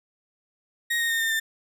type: tone with pitch steps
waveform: 35% pulse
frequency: 1876 / 1854.5 / 1833.2 / 1812.1 / 1791.3 Hz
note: A#6 / A#6 / A#6 / A#6 / A6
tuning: +11 / -9 / -29 / -49 / +31 cents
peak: -21 dBFS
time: 0.9-1.4 s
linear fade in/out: 10 ms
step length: 100 ms
effects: none